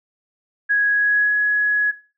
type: tone with pitch glide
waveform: sine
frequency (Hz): 1661.2 to 1680.5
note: G#6 to G#6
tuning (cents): 0 to +20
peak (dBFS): -14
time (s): 0.69-1.92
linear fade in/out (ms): 20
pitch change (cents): +20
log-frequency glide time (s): 0.9-1.34
effects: noise-tail reverb RT60 0.4 s tail -18 dB re dry